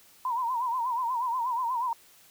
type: tone with vibrato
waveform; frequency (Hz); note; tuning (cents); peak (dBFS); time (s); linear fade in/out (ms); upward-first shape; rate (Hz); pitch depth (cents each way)
sine; 975; B5; -23; -26; 0.25-1.93; 2; sine; 8.3; 110
effects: white hiss -57 dBFS RMS until 2.3 s